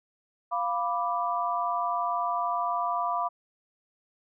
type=chord; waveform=sine; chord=B diminished; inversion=second; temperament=equal; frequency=698.5 / 987.8 / 1174.7 Hz; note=F5 / B5 / D6; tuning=0 / 0 / 0 cents; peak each=-30 dBFS; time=0.51-3.29 s; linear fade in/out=20 ms; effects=none